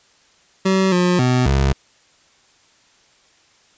25% pulse tone with pitch steps, 190.5 / 178.8 / 126 / 68.1 Hz, G3 / F3 / B2 / C#2, -49 / +41 / +35 / -30 cents, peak -10 dBFS, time 0.65-1.73 s, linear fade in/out 10 ms, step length 270 ms, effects white hiss -55 dBFS RMS until 3.77 s + resampled to 16000 Hz

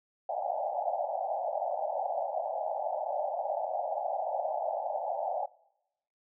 white band-pass noise, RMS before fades -33 dBFS, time 0.29-5.46 s, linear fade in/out 5 ms, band 570 to 830 Hz, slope 96 dB/octave, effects noise-tail reverb RT60 0.9 s tail -23 dB re dry

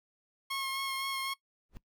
15% pulse tone with vibrato, 1081 Hz, C#6, 44 cents flat, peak -27 dBFS, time 0.5-1.34 s, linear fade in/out 10 ms, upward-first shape sine, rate 3.9 Hz, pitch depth 16 cents each way
brown noise with exponential growth, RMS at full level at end -41 dBFS, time 1.69-1.77 s, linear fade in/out 0 ms, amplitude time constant 16 ms
effects noise-tail reverb RT60 0.1 s tail -19 dB re dry

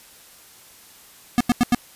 square tone bursts, 242.8 Hz, B3, 29 cents flat, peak -14 dBFS, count 4, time 1.38-1.747 s, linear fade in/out 0 ms, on 25 ms, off 89 ms, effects white hiss -48 dBFS RMS until 1.95 s + resampled to 32000 Hz

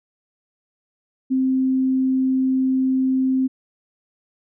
sine tone, 261.6 Hz, C4, in tune, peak -16 dBFS, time 1.3-3.48 s, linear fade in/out 20 ms, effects none

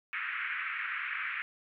white band-pass noise, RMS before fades -36 dBFS, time 0.13-1.42 s, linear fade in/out 0 ms, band 1300 to 2400 Hz, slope 48 dB/octave, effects none

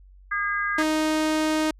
harmonic tone, 407.2 Hz, G#4, 34 cents flat, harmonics 3 / 4 / 5, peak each -28 / -25 / -32 dBFS, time 0.31-0.83 s, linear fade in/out 10 ms
sawtooth tone, 311.1 Hz, D#4, in tune, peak -17 dBFS, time 0.78-1.71 s, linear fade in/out 5 ms
effects added 47 Hz sine -47 dBFS peak until 1.79 s + low-pass 10000 Hz 12 dB/octave

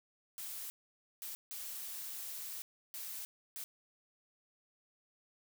blue noise bursts at uneven times, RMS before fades -44 dBFS, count 5, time 0.38-0.7 / 1.22-1.35 / 1.51-2.62 / 2.94-3.25 / 3.56-3.64 s, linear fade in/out 0 ms, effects none

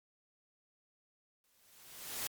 white noise with exponential growth, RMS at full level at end -36 dBFS, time 1.44-2.27 s, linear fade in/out 1 ms, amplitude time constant 180 ms, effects MP3 96 kbps

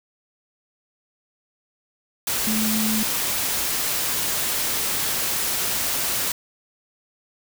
sine tone in noise, 217.5 Hz, A3, 20 cents flat, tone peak -22 dBFS, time 2.47-3.03 s, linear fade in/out 2 ms, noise white, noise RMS -24 dBFS, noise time 2.27-6.32 s, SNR -1 dB, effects none

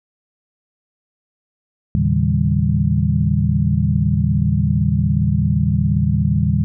sine tone cluster, 81.9 / 114.2 / 142.1 / 159.5 / 198.3 Hz, E2 / A#2 / C#3 / D#3 / G3, -11 / -35 / +43 / +43 / +20 cents, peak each -20 dBFS, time 1.95-6.64 s, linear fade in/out 0 ms, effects none

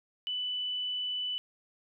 sine tone, 2986 Hz, F#7, 15 cents sharp, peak -31 dBFS, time 0.27-1.38 s, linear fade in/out 0 ms, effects none

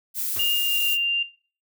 violet noise, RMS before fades -27 dBFS, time 0.14-0.98 s, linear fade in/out 50 ms
pink noise with exponential decay, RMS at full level -34 dBFS, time 0.36-0.55 s, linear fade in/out 2 ms, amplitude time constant 41 ms
sine tone with pitch glide, 2825 to 2789 Hz, F7 to F7, +19 to -3 cents, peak -21 dBFS, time 0.39-1.23 s, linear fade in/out 5 ms, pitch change -22 cents, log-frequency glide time 0.52-0.85 s
effects noise-tail reverb RT60 0.4 s tail -17 dB re dry

